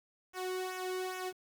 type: tone with flanger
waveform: sawtooth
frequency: 370 Hz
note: F#4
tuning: in tune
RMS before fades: -38 dBFS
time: 0.33-1.33 s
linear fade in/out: 50 ms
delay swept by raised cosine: 0.22 to 1.21 ms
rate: 2.4 Hz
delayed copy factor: -0.7
effects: 10-bit